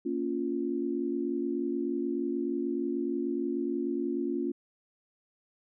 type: chord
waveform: sine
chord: Bb minor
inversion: none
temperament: just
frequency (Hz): 233.1 / 279.7 / 349.6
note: Bb3 / Db4 / F4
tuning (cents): 0 / +16 / +2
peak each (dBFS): -35 / -32 / -32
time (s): 0.05-4.52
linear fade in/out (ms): 10
effects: none